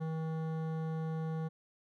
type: tone with hard clipping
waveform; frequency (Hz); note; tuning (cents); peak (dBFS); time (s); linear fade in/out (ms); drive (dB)
sine; 160; D#3; +49; -36; 0-1.49; 20; 14
effects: none